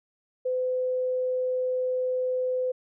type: tone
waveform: sine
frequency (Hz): 508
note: B4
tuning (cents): +49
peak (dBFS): -24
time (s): 0.45-2.72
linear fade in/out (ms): 10
effects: none